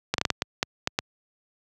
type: clicks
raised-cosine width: 0.2 ms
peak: -5 dBFS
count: 9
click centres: 0.14 / 0.182 / 0.214 / 0.252 / 0.303 / 0.421 / 0.629 / 0.874 / 0.989 s
effects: high-pass 80 Hz 12 dB/octave